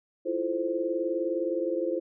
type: chord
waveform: sine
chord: F major seventh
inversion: third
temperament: equal with one note detuned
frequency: 329.6 / 349.2 / 436 / 523.3 Hz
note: E4 / F4 / A4 / C5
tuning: 0 / 0 / -16 / 0 cents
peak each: -32 / -31 / -36 / -30 dBFS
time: 0.25-2 s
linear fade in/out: 20 ms
effects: none